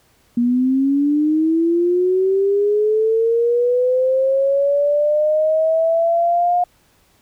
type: linear sweep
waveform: sine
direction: up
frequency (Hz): 236.1 to 715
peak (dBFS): -13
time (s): 0.37-6.64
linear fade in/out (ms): 5
effects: pink hiss -57 dBFS RMS until 7.21 s